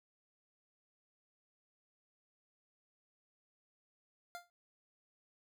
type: tone with exponential decay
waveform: 25% pulse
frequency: 698.5 Hz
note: F5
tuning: in tune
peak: -37 dBFS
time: 4.35-4.5 s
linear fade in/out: 0 ms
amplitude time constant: 31 ms
effects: none